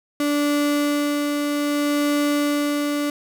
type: tone with tremolo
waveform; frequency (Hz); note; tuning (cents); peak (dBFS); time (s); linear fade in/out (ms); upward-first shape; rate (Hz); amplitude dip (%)
35% pulse; 291.2; D4; -15; -16; 0.2-3.1; 2; sine; 0.63; 30
effects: none